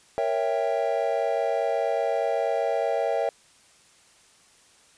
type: chord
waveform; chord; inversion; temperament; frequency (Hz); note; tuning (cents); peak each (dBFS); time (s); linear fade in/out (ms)
triangle; A# diminished seventh; none; equal with one note detuned; 466.2 / 554.4 / 659.3 / 792.2; A#4 / C#5 / E5 / G5; 0 / 0 / 0 / +18; -27 / -26 / -25 / -28; 0.18-3.29; 0
effects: white hiss -57 dBFS RMS until 4.97 s + resampled to 22050 Hz